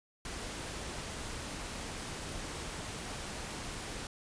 pink noise, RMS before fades -41 dBFS, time 0.25-4.07 s, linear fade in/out 2 ms, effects resampled to 22050 Hz

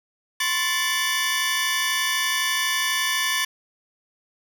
25% pulse tone cluster, 1028 / 1080 / 1755 / 2294 / 2937 Hz, C6 / C#6 / A6 / D7 / F#7, -31 / -45 / -5 / -41 / -13 cents, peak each -28 / -28 / -20 / -26 / -25 dBFS, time 0.4-3.45 s, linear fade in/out 5 ms, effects none

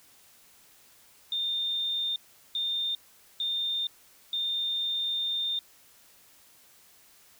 sine tone bursts at uneven times, 3622 Hz, A7, 49 cents sharp, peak -27 dBFS, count 4, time 1.32-2.16 / 2.55-2.95 / 3.4-3.87 / 4.33-5.59 s, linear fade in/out 2 ms, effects white hiss -58 dBFS RMS until 7.39 s

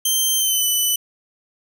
10% pulse tone with pitch glide, 3136 to 2991 Hz, G7 to F#7, 0 to +18 cents, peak -9 dBFS, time 0.05-0.96 s, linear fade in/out 5 ms, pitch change -82 cents, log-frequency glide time 0.36-0.65 s, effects none

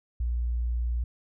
sine tone, 59.4 Hz, A#1, 33 cents sharp, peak -25 dBFS, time 0.2-1.04 s, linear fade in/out 5 ms, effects none

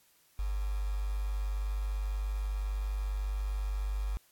sine tone with quantisation, 50.1 Hz, G1, 38 cents sharp, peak -30 dBFS, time 0.39-4.17 s, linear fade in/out 0 ms, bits 8, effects white hiss -66 dBFS RMS until 4.31 s + AAC 64 kbps

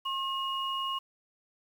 sine tone pair together, 1078 / 2878 Hz, C#6 / F#7, -49 / -49 cents, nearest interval octave + perfect fourth, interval 1700 cents, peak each -32 / -34 dBFS, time 0.05-0.99 s, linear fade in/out 10 ms, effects 9-bit

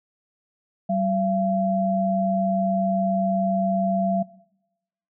sine tone pair together, 191.5 / 681.2 Hz, G3 / F5, -40 / -43 cents, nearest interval octave + minor seventh, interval 2197 cents, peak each -23 dBFS, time 0.89-4.23 s, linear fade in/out 10 ms, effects noise-tail reverb RT60 0.9 s tail -20 dB re dry

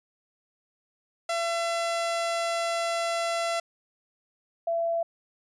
sawtooth / sine tone pair in turn, 675 / 671.5 Hz, E5 / E5, +41 / +32 cents, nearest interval unison, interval 9 cents, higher first, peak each -22 / -24 dBFS, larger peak first, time 1.29-3.6 / 4.67-5.03 s, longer first, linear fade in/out 5 ms, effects resampled to 22050 Hz

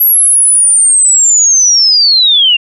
sine linear sweep, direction down, 11730 to 2738 Hz, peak -4 dBFS, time 0-2.57 s, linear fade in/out 10 ms, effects none

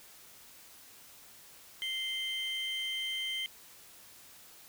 triangle tone pair together, 2088 / 3128 Hz, C7 / G7, -4 / -4 cents, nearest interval perfect fifth, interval 700 cents, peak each -37 / -33 dBFS, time 1.82-3.46 s, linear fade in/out 0 ms, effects white hiss -55 dBFS RMS until 4.68 s

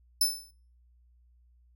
20% pulse tone with exponential decay, 5274 Hz, E8, in tune, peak -14 dBFS, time 0.21-0.51 s, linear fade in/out 5 ms, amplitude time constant 64 ms, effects noise-tail reverb RT60 0.5 s tail -25 dB re dry + added 60 Hz sine -59 dBFS peak until 1.75 s

